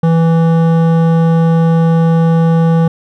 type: tone with hard clipping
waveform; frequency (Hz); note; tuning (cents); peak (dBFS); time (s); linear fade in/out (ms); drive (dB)
sine; 164.81; E3; 0; -9; 0.03-2.88; 5; 13
effects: none